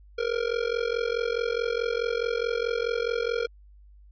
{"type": "tone with amplitude modulation", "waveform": "square", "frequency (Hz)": 468.9, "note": "A#4", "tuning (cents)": 10, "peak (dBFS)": -22, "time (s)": [0.18, 3.47], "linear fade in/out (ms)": 10, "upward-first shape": "sine", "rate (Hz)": 44.7, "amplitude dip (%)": 90, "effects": ["added 50 Hz sine -49 dBFS peak until 4.11 s", "resampled to 11025 Hz"]}